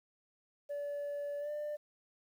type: tone with pitch glide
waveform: sine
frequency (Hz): 576 to 594.6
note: D5 to D5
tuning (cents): -34 to +21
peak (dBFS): -34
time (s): 0.69-1.77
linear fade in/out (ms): 20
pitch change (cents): +55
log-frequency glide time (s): 1.39-1.5
effects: tanh soft clip ceiling -35 dBFS + 11-bit